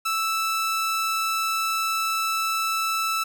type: tone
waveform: sawtooth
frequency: 1318.5 Hz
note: E6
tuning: in tune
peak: -19 dBFS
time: 0.05-3.24 s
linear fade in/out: 10 ms
effects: none